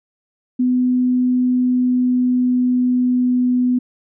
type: tone with pitch glide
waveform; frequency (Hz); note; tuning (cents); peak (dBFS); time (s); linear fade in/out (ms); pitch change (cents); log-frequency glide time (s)
sine; 250.8 to 249.1; B3 to B3; +27 to +15; -13; 0.59-3.79; 10; -12; 1.31-3.55
effects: none